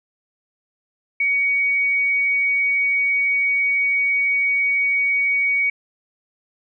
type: tone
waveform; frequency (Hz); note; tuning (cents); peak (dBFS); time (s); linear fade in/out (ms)
sine; 2247; C#7; +23; -16; 1.2-5.7; 5
effects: none